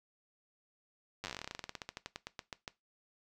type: slowing click train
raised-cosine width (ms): 0.2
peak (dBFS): -23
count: 29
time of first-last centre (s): 1.24-2.678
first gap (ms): 9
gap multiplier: 1.11
effects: noise-tail reverb RT60 0.2 s tail -18 dB re dry